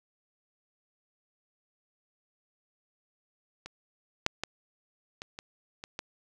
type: clicks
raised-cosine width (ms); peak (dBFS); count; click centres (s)
0.2; -24 / -7 / -14 / -22 / -23 / -23 / -18; 7; 3.66 / 4.264 / 4.436 / 5.219 / 5.389 / 5.839 / 5.991
effects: none